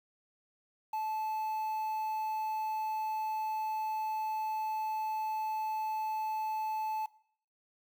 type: tone with quantisation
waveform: triangle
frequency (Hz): 870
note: A5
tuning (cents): -20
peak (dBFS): -30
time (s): 0.93-7.06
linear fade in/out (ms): 5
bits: 9
effects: noise-tail reverb RT60 0.6 s tail -19 dB re dry